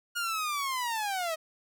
sawtooth linear sweep, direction down, 1436 to 622.3 Hz, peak -26 dBFS, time 0.15-1.36 s, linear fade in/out 20 ms, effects none

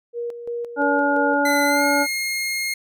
sine tone with tremolo, 474 Hz, A#4, 29 cents sharp, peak -24 dBFS, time 0.13-1.39 s, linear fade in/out 50 ms, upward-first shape square, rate 2.9 Hz, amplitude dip 60%
harmonic tone, 285.8 Hz, D4, 47 cents flat, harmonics 1 / 2 / 3 / 5, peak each -22 / -22 / -22 / -22 dBFS, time 0.76-2.07 s, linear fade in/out 50 ms
sawtooth tone with pitch glide, 2029 to 2140 Hz, B6 to C7, +46 to +38 cents, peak -19 dBFS, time 1.45-2.74 s, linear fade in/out 5 ms, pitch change +92 cents, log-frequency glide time 1.66-1.85 s
effects none

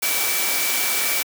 sine tone in noise, 2306 Hz, D7, 32 cents flat, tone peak -27 dBFS, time 0.02-1.23 s, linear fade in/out 10 ms, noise white, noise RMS -22 dBFS, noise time 0.02-1.23 s, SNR -8 dB, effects high-pass 300 Hz 12 dB/octave

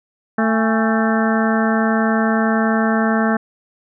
harmonic tone with a mistuned harmonic, 222.3 Hz, A3, 18 cents sharp, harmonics 1 / 2 / 3 / 4 / 5 / 6 / 7 / 8, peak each -16 / -24 / -23 / -25 / -27 / -26 / -25 / -27 dBFS, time 0.38-3.37 s, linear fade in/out 5 ms, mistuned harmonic 4, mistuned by -120 cents, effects none

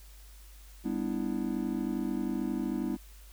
triangle chord, E minor seventh, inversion first, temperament just, 197.78 / 247.2 / 296.7 / 329.6 Hz, G3 / B3 / D4 / E4, +16 / +2 / +18 / 0 cents, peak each -34 / -32 / -34 / -34 dBFS, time 0.84-2.97 s, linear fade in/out 20 ms, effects added 50 Hz sine -49 dBFS peak until 3.32 s + white hiss -58 dBFS RMS until 3.32 s

